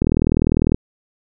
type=click train; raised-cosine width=3 ms; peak=-3 dBFS; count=30; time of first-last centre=0.02-0.745 s; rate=40 Hz; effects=none